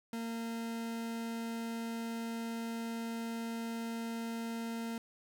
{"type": "tone", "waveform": "40% pulse", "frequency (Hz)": 229.4, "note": "A#3", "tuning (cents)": -28, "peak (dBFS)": -36, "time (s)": [0.13, 4.98], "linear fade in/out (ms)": 2, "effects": ["12-bit"]}